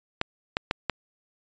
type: clicks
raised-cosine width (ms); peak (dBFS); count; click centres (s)
0.3; -8; 4; 0.214 / 0.569 / 0.711 / 0.897
effects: resampled to 16000 Hz